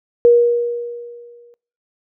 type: tone with exponential decay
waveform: sine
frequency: 476.2 Hz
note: A#4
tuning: 37 cents sharp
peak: -5 dBFS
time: 0.25-1.54 s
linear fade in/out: 0 ms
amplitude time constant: 280 ms
effects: noise-tail reverb RT60 0.4 s tail -25 dB re dry